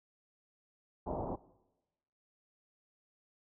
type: low-pass noise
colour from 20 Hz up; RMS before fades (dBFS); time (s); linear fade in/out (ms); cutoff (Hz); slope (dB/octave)
white; -38; 1.06-1.36; 10; 900; 48
effects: noise-tail reverb RT60 1.0 s tail -20 dB re dry